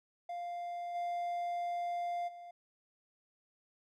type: tone with level steps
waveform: triangle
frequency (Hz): 698.5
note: F5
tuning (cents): 0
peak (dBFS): -36 / -32 / -45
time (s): 0.29-2.51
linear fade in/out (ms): 5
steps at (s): 0.94 / 2.27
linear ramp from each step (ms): 20
effects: none